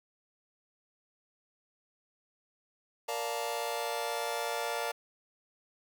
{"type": "chord", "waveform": "sawtooth", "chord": "Bb major seventh", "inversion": "none", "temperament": "just", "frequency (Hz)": [466.2, 582.7, 699.2, 874.1], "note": ["Bb4", "D5", "F5", "A5"], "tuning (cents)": [0, -14, 2, -12], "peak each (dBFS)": -34, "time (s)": [3.08, 4.92], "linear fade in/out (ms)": 10, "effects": ["11-bit"]}